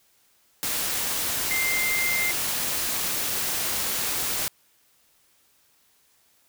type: tone in noise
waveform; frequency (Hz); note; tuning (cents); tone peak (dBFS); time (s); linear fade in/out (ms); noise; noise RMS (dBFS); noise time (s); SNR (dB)
sine; 2093; C7; 0; -24; 1.51-2.31; 0; white; -27; 0.63-4.48; 0
effects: white hiss -63 dBFS RMS until 6.48 s